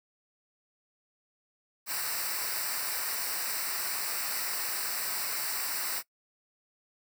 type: noise with comb filter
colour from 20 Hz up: white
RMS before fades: -33 dBFS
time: 1.86-6.03 s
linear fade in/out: 50 ms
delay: 0.3 ms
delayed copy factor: -0.8
effects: noise-tail reverb RT60 0.1 s tail -21 dB re dry